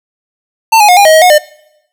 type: tone with pitch steps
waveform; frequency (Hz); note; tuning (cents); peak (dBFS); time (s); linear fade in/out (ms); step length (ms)
square; 896 / 834 / 720 / 809 / 630 / 634 / 725 / 602; A5 / G#5 / F#5 / G#5 / D#5 / D#5 / F#5 / D5; +31 / +7 / -47 / -46 / +21 / +32 / -35 / +43; -3; 0.72-1.384; 10; 83
effects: noise-tail reverb RT60 0.8 s tail -21 dB re dry